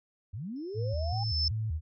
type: linear sweep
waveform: sine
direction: up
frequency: 81.2 to 817 Hz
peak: -35 dBFS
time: 0.33-1.24 s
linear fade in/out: 10 ms
type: tone with exponential growth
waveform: sine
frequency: 5274 Hz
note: E8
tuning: in tune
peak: -25 dBFS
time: 0.56-1.48 s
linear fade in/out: 1 ms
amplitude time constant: 200 ms
type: tone with vibrato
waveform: sine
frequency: 92.7 Hz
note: F#2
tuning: 4 cents sharp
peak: -29 dBFS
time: 0.74-1.81 s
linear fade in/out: 50 ms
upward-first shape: square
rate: 2.6 Hz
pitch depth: 290 cents each way
effects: none

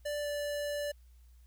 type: tone with pitch glide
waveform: square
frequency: 587.3 to 583.2 Hz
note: D5 to D5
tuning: 0 to -12 cents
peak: -34 dBFS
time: 0.05-0.92 s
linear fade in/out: 10 ms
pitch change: -12 cents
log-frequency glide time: 0.21-0.27 s
effects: added 60 Hz sine -55 dBFS peak until 1.46 s + white hiss -73 dBFS RMS until 1.46 s

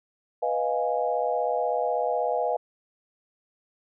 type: chord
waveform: sine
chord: F half-diminished seventh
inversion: second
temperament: equal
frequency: 493.9 / 622.3 / 698.5 / 830.6 Hz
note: Cb5 / Eb5 / F5 / Ab5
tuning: 0 / 0 / 0 / 0 cents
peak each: -28 / -29 / -28 / -30 dBFS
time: 0.42-2.57 s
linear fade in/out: 10 ms
effects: none

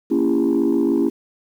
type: chord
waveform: sine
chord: A# diminished seventh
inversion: none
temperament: just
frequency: 233.1 / 279.7 / 335.6 / 402.8 Hz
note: A#3 / C#4 / E4 / G4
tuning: 0 / +16 / +31 / +47 cents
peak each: -21 / -18 / -18 / -22 dBFS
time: 0.1-1.1 s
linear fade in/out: 20 ms
effects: tanh soft clip ceiling -10 dBFS + 8-bit

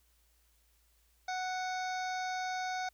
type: harmonic tone with a mistuned harmonic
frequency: 740 Hz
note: F#5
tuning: in tune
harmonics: 1 / 2 / 3 / 5 / 6 / 7 / 8 / 9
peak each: -35 / -41 / -45 / -49 / -51 / -52 / -53 / -54 dBFS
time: 1.28-2.89 s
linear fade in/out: 5 ms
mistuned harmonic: 9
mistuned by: -59 cents
effects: added 57 Hz sine -69 dBFS peak until 2.93 s + white hiss -72 dBFS RMS until 2.93 s

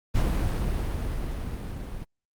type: noise with level ramp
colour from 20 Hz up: brown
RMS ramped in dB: -23 to -36 dBFS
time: 0.14-2.05 s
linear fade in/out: 20 ms
effects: Opus 48 kbps

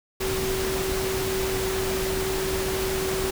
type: tone in noise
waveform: sine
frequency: 380.4 Hz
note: F#4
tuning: 48 cents sharp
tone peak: -26 dBFS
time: 0.2-3.31 s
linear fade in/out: 10 ms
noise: pink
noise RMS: -29 dBFS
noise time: 0.2-3.31 s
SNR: 0 dB
effects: none

